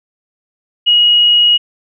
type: tone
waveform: sine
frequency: 2895 Hz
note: F#7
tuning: 38 cents flat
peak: -6 dBFS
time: 0.86-1.58 s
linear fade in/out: 20 ms
effects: none